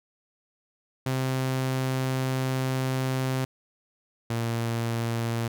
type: tone pair in turn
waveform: sawtooth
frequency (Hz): 130.81 / 115.97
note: C3 / A#2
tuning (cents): 0 / -9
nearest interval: major second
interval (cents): 209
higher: first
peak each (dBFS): -21 / -22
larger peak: first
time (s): 1.06-3.45 / 4.3-5.48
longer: first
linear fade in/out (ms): 5
effects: none